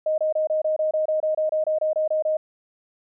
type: tone bursts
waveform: sine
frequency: 622.3 Hz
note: D#5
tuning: in tune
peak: -19 dBFS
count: 16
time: 0.06-2.37 s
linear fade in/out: 5 ms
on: 120 ms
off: 26 ms
effects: none